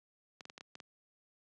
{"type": "clicks", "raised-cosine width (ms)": 0.2, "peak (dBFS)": -30, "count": 7, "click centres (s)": [0.408, 0.454, 0.499, 0.579, 0.609, 0.754, 0.802], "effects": ["high-pass 150 Hz 12 dB/octave", "resampled to 24000 Hz"]}